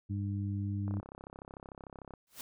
harmonic tone, 100.2 Hz, G2, 38 cents sharp, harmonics 1 / 2 / 3, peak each -33 / -39 / -43 dBFS, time 0.09-1.01 s, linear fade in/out 20 ms
click train, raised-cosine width 1 ms, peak -32 dBFS, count 43, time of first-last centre 0.88-2.137 s, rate 33.4 Hz
white noise with exponential growth, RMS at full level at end -41 dBFS, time 2.27-2.41 s, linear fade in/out 1 ms, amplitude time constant 30 ms
effects none

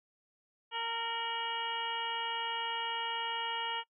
harmonic tone with a mistuned harmonic, 460.6 Hz, A#4, 21 cents flat, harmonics 1 / 2 / 3 / 4 / 5 / 6 / 7, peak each -47 / -37 / -43 / -44 / -45 / -38 / -43 dBFS, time 0.71-3.84 s, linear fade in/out 50 ms, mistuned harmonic 6, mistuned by +69 cents, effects noise-tail reverb RT60 0.1 s tail -23 dB re dry

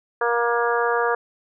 harmonic tone, 236.5 Hz, A#3, 25 cents sharp, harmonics 2 / 3 / 4 / 5 / 6 / 7, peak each -22 / -27 / -26 / -26 / -28 / -27 dBFS, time 0.21-1.15 s, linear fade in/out 5 ms, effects none

